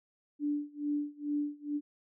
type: tone with tremolo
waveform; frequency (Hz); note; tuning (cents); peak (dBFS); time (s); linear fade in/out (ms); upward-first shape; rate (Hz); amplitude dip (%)
sine; 292.8; D4; -5; -28; 0.39-1.81; 50; sine; 2.3; 95
effects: none